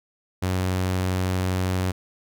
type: tone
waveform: sawtooth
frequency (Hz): 92.5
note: F#2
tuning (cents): 0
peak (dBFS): -18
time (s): 0.42-1.92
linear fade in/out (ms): 10
effects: none